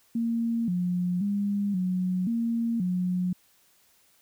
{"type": "tone with pitch steps", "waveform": "sine", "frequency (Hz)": [231.2, 178.5, 202.3, 183.1, 231.5, 181], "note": ["A#3", "F3", "G#3", "F#3", "A#3", "F#3"], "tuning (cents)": [-14, 38, -45, -18, -12, -38], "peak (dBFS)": -24, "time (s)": [0.15, 3.33], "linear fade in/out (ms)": 5, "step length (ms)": 530, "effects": ["white hiss -63 dBFS RMS until 4.21 s"]}